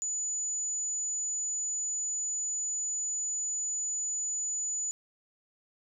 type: tone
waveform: sine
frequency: 6950 Hz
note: A8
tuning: 22 cents flat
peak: -30 dBFS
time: 0.02-4.91 s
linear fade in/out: 0 ms
effects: none